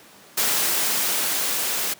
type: noise with level ramp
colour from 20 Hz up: white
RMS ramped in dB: -21 to -25 dBFS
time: 0.37-1.94 s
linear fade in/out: 10 ms
effects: pink hiss -48 dBFS RMS until 1.99 s + high-pass 200 Hz 12 dB/octave